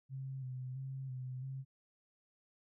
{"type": "tone with vibrato", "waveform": "sine", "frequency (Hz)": 130.81, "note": "C3", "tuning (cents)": 0, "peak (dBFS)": -40, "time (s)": [0.09, 1.65], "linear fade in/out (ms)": 50, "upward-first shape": "square", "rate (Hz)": 1.5, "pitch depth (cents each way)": 37, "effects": []}